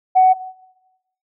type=tone; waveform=sine; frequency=747 Hz; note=F#5; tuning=16 cents sharp; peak=-7 dBFS; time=0.15-0.34 s; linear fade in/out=20 ms; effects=noise-tail reverb RT60 0.9 s tail -17 dB re dry + tanh soft clip ceiling -3 dBFS